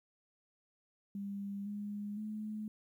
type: tone with pitch steps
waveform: sine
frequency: 200 / 205.7 / 214 Hz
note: G3 / G#3 / A3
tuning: +35 / -16 / -48 cents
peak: -38 dBFS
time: 1.15-2.68 s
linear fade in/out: 2 ms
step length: 510 ms
effects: 12-bit